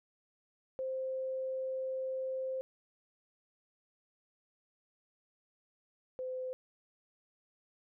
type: tone pair in turn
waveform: sine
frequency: 523.3 / 512.8 Hz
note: C5 / C5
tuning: 0 / -35 cents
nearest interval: unison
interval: 35 cents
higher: first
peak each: -34 / -36 dBFS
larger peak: first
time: 0.79-2.61 / 6.19-6.53 s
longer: first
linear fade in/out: 0 ms
effects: none